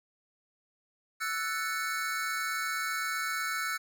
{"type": "chord", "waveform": "square", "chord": "F# minor seventh", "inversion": "third", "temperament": "equal with one note detuned", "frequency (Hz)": [1324.6, 1480, 1760, 2217], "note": ["E6", "F#6", "A6", "C#7"], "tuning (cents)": [8, 0, 0, 0], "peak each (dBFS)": [-36, -36, -40, -38], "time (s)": [1.2, 3.78], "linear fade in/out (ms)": 20, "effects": []}